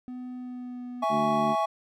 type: tone with pitch glide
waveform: triangle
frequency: 250.6 to 246.6 Hz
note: B3 to B3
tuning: +25 to -2 cents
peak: -33 dBFS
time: 0.08-1.04 s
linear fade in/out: 0 ms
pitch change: -27 cents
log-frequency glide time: 0.33-0.85 s
type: chord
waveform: triangle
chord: C# minor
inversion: first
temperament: equal with one note detuned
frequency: 659.3 / 830.6 / 1114.5 Hz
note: E5 / G#5 / C#6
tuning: 0 / 0 / +9 cents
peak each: -26 dBFS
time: 1.02-1.66 s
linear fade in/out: 10 ms
type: harmonic tone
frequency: 74.3 Hz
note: D2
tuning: 21 cents sharp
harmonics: 2 / 3 / 4 / 5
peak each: -37 / -28 / -37 / -35 dBFS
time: 1.09-1.56 s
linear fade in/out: 50 ms
effects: none